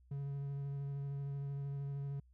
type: tone with vibrato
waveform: triangle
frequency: 140 Hz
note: C#3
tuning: 18 cents sharp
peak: -36 dBFS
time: 0.11-2.2 s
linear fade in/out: 5 ms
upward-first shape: sine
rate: 13 Hz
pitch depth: 14 cents each way
effects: added 62 Hz sine -62 dBFS peak until 2.33 s